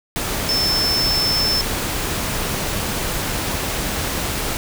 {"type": "tone in noise", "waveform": "sine", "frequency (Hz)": 5290, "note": "E8", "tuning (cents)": 5, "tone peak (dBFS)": -17, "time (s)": [0.49, 1.61], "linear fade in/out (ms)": 0, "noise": "pink", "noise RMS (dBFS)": -23, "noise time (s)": [0.16, 4.57], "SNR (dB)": 3, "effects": []}